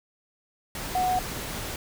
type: tone in noise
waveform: sine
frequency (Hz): 736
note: F#5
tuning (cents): -9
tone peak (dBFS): -22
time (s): 0.95-1.19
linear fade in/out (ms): 2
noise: pink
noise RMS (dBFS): -34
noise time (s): 0.75-1.76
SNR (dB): +9
effects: none